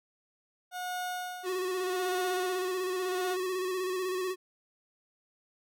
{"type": "tone with tremolo", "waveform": "30% pulse", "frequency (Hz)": 725, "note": "F#5", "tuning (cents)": -35, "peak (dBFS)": -30, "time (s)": [0.71, 3.37], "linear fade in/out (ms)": 50, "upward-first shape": "sine", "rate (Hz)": 0.82, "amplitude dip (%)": 85}
{"type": "tone with vibrato", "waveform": "square", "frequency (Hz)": 370, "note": "F#4", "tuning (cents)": 0, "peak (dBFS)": -31, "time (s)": [1.43, 4.36], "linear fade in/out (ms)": 50, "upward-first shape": "square", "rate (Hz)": 16, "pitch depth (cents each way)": 32}
{"effects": []}